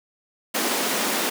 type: high-pass noise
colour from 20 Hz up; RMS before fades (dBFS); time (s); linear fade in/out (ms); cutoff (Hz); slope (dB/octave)
pink; -24; 0.54-1.3; 10; 210; 48
effects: none